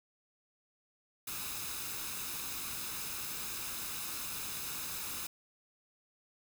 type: noise with comb filter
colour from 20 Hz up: white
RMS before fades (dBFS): -40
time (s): 1.27-5.27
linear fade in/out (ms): 5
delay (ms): 0.78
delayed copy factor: +0.5
effects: none